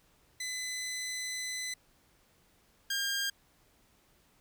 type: tone pair in turn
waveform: 15% pulse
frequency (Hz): 2013 / 1606.8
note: B6 / G6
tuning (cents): +33 / +42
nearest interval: major third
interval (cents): 391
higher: first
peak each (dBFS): -29 / -24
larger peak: second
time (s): 0.4-1.74 / 2.9-3.3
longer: first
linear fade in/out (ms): 5
effects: pink hiss -67 dBFS RMS until 4.4 s